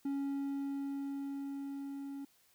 triangle tone with level ramp, 277.9 Hz, C#4, 4 cents sharp, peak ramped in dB -31 to -39 dBFS, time 0.05-2.25 s, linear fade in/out 5 ms, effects white hiss -69 dBFS RMS until 2.54 s

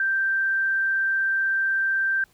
sine tone, 1569 Hz, G6, 1 cent sharp, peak -20 dBFS, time 0-2.24 s, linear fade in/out 2 ms, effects pink hiss -60 dBFS RMS until 2.33 s

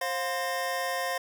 square tone cluster, 530 / 708 / 1038 / 1837 Hz, C5 / F5 / C6 / A#6, +22 / +23 / -14 / -26 cents, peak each -35 / -34 / -36 / -35 dBFS, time 0.01-1.18 s, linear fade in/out 5 ms, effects none

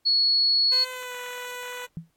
sine tone, 4367 Hz, C#8, 27 cents flat, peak -18 dBFS, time 0.05-0.85 s, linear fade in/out 20 ms
10% pulse tone with pitch glide, 510 to 494.3 Hz, C5 to B4, -44 to +1 cents, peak -25 dBFS, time 0.71-1.87 s, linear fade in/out 20 ms, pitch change -55 cents, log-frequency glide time 0.89-1.15 s
sine tone with exponential decay, 164.9 Hz, E3, 1 cent sharp, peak -27 dBFS, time 1.97-2.1 s, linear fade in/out 0 ms, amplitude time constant 27 ms
effects pink hiss -72 dBFS RMS until 2.16 s + AAC 64 kbps

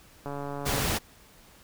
click train, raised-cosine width 1 ms, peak -22 dBFS, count 77, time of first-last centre 0.26-0.795 s, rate 142 Hz
pink noise, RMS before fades -28 dBFS, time 0.65-0.99 s, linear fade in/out 20 ms
effects pink hiss -55 dBFS RMS until 1.63 s

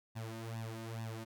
sawtooth tone with flanger, 112.9 Hz, A2, 45 cents sharp, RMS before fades -43 dBFS, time 0.15-1.25 s, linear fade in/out 20 ms, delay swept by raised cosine 1.1 to 3.3 ms, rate 2.3 Hz, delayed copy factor +0.95, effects none

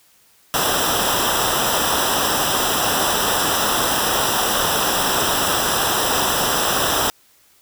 pink noise with comb filter, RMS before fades -19 dBFS, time 0.54-7.1 s, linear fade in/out 0 ms, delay 0.45 ms, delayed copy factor -0.85, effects white hiss -55 dBFS RMS until 7.61 s

